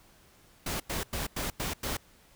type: noise bursts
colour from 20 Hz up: pink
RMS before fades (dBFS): -33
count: 6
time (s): 0.66-1.97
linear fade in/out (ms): 5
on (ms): 140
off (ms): 94
effects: pink hiss -60 dBFS RMS until 2.35 s